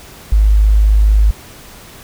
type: tone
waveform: sine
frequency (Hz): 52.2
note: G#1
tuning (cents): +10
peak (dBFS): -6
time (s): 0.32-1.31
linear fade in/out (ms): 5
effects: pink hiss -37 dBFS RMS until 2.03 s